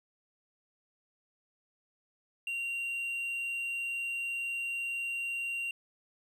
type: tone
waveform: triangle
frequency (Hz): 2762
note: F7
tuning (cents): -20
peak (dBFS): -31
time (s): 2.47-5.71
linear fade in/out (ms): 2
effects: none